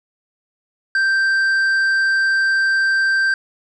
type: tone with tanh clipping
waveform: sine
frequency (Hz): 1568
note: G6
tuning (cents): 0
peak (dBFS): -15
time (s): 0.95-3.34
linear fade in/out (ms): 2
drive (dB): 6
effects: none